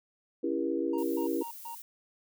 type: chord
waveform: sine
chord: C# diminished seventh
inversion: none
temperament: just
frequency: 277.2 / 332.6 / 399.1 / 479 Hz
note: C#4 / E4 / G4 / Bb4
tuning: 0 / +16 / +31 / +47 cents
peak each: -34 / -31 / -35 / -35 dBFS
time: 0.43-1.43 s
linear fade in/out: 10 ms
type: tone bursts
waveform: triangle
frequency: 932.3 Hz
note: A#5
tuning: in tune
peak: -37 dBFS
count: 4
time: 0.93-1.75 s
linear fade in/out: 5 ms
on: 100 ms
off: 140 ms
type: noise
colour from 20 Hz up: violet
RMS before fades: -46 dBFS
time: 0.98-1.82 s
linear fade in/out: 2 ms
effects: none